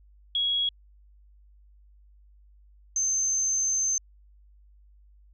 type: tone pair in turn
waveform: sine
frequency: 3322 / 6257 Hz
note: G#7 / G8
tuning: 0 / -4 cents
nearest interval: major seventh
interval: 1096 cents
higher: second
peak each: -23 dBFS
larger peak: neither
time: 0.35-0.69 / 2.96-3.98 s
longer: second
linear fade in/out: 2 ms
effects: added 50 Hz sine -53 dBFS peak until 5.33 s